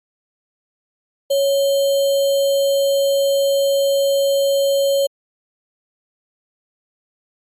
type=tone with sample-and-hold; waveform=sine; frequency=554.4 Hz; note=C#5; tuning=in tune; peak=-13 dBFS; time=1.3-5.07 s; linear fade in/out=10 ms; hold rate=3675 Hz; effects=MP3 64 kbps